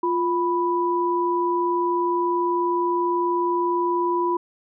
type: tone pair together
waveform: sine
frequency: 349.2 / 987.8 Hz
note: F4 / B5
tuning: 0 / 0 cents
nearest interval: octave + tritone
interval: 1800 cents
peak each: -22 dBFS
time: 0.03-4.37 s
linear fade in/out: 5 ms
effects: none